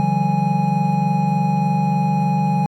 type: tone cluster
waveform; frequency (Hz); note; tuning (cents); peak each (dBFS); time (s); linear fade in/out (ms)
triangle; 145.7 / 169.2 / 192.5 / 828; D3 / E3 / G3 / G#5; -13 / +45 / -31 / -5; -19; 0-2.66; 0
effects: AAC 64 kbps